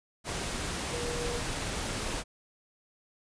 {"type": "tone in noise", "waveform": "sine", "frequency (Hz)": 479.6, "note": "A#4", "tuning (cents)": 49, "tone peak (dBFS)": -35, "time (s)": [0.9, 1.42], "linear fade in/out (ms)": 50, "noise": "pink", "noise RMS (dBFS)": -34, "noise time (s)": [0.24, 2.24], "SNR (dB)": -4, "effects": ["resampled to 22050 Hz"]}